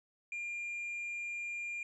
triangle tone with hard clipping, 2400 Hz, D7, 37 cents sharp, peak -38 dBFS, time 0.32-1.83 s, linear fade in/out 2 ms, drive 5 dB, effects resampled to 22050 Hz

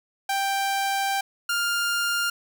sawtooth tone pair in turn, 786 / 1403 Hz, G5 / F6, +4 / +8 cents, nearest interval minor seventh, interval 1004 cents, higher second, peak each -19 dBFS, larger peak neither, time 0.29-1.21 / 1.49-2.3 s, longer first, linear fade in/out 5 ms, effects none

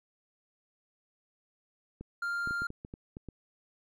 clicks, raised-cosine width 3 ms, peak -29 dBFS, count 9, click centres 2.01 / 2.474 / 2.509 / 2.62 / 2.704 / 2.849 / 2.939 / 3.169 / 3.287 s
triangle tone, 1396.9 Hz, F6, in tune, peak -29 dBFS, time 2.22-2.67 s, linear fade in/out 5 ms
effects none

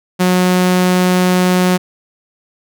sawtooth tone, 182 Hz, F#3, 28 cents flat, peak -6 dBFS, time 0.19-1.78 s, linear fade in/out 20 ms, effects none

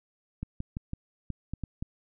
clicks, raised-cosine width 5 ms, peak -21 dBFS, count 8, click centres 0.43 / 0.604 / 0.769 / 0.934 / 1.303 / 1.536 / 1.637 / 1.825 s, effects none

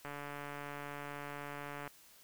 click train, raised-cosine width 0.5 ms, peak -29 dBFS, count 264, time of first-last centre 0.05-1.876 s, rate 144 Hz, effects white hiss -61 dBFS RMS until 2.23 s

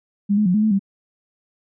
sine tone with pitch steps, 202.4 / 211.5 / 179.8 / 212.4 / 217.5 / 196.2 Hz, G#3 / G#3 / F#3 / G#3 / A3 / G3, -44 / +32 / -49 / +39 / -20 / +2 cents, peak -14 dBFS, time 0.29-0.794 s, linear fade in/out 20 ms, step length 84 ms, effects none

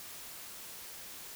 silence, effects white hiss -47 dBFS RMS until 1.35 s

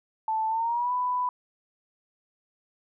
sine tone with pitch glide, 880 to 993.5 Hz, A5 to B5, 0 to +10 cents, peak -24 dBFS, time 0.28-1.29 s, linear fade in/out 2 ms, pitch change +210 cents, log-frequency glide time 0.48-0.92 s, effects none

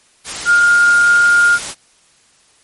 sine tone in noise, 1413 Hz, F6, 20 cents sharp, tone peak -7 dBFS, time 0.45-1.59 s, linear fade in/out 50 ms, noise white, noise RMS -24 dBFS, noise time 0.24-1.75 s, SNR +14 dB, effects white hiss -52 dBFS RMS until 2.63 s + MP3 48 kbps

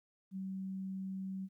sine tone, 190.8 Hz, G3, 47 cents flat, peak -38 dBFS, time 0.31-1.49 s, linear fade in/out 50 ms, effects 13-bit

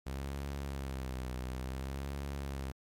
sawtooth tone with vibrato, 66.5 Hz, C2, 29 cents sharp, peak -33 dBFS, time 0.06-2.72 s, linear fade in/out 10 ms, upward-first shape sine, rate 0.57 Hz, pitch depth 88 cents each way, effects MP3 64 kbps

